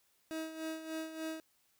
30% pulse tone with tremolo, 318.9 Hz, D#4, 43 cents sharp, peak -34 dBFS, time 0.31-1.4 s, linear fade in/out 0 ms, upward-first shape sine, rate 3.4 Hz, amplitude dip 65%, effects white hiss -73 dBFS RMS until 1.79 s

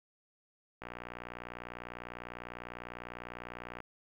click train, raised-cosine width 0.5 ms, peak -27 dBFS, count 180, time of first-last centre 0.82-3.803 s, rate 60 Hz, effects 10-bit

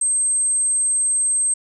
sine tone, 8320 Hz, C9, 11 cents flat, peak -16 dBFS, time 0.01-1.54 s, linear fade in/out 5 ms, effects none

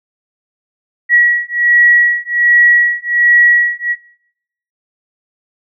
sine beating tone pair, 1920 / 1921.3 Hz, B6 / B6, -49 / -48 cents, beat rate 1.3 Hz, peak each -10 dBFS, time 1.09-3.96 s, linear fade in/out 50 ms, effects noise-tail reverb RT60 0.8 s tail -23 dB re dry

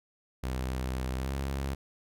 sawtooth tone with pitch glide, 64.2 to 68.02 Hz, C2 to C#2, -32 to -32 cents, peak -27 dBFS, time 0.43-1.75 s, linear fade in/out 10 ms, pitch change +100 cents, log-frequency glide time 1.17-1.32 s, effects none

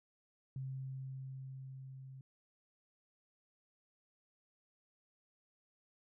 sine tone with level ramp, 132.7 Hz, C3, 25 cents sharp, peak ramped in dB -39 to -49 dBFS, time 0.56-2.21 s, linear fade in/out 2 ms, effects none

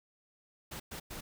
pink noise bursts at uneven times, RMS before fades -43 dBFS, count 3, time 0.71-0.8 / 0.91-1 / 1.1-1.21 s, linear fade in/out 10 ms, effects none

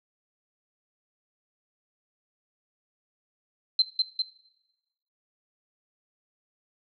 sine tone with echo, 4100 Hz, C8, 36 cents flat, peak -17 dBFS, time 3.79-3.82 s, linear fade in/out 2 ms, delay 200 ms, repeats 2, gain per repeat -3 dB, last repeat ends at 4.22 s, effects noise-tail reverb RT60 1.0 s tail -18 dB re dry

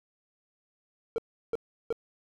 triangle tone bursts, 457.3 Hz, A#4, 33 cents flat, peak -24 dBFS, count 3, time 1.16-1.926 s, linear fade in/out 0 ms, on 22 ms, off 350 ms, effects none

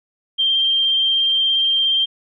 sine tone with vibrato, 3168 Hz, G7, 18 cents sharp, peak -14 dBFS, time 0.38-2.06 s, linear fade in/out 20 ms, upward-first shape square, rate 17 Hz, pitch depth 10 cents each way, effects none

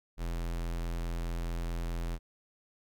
square tone, 42.35 Hz, E1, 48 cents sharp, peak -33 dBFS, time 0.17-2.19 s, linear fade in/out 50 ms, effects none

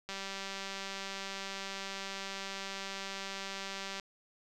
click train, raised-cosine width 0.2 ms, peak -23 dBFS, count 763, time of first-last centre 0.09-3.998 s, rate 195 Hz, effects none

